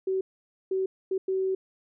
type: tone bursts at uneven times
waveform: sine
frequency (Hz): 379.8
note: F#4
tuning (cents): +45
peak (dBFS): -24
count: 4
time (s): 0.07-0.21 / 0.71-0.86 / 1.11-1.18 / 1.28-1.55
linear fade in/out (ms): 5
effects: none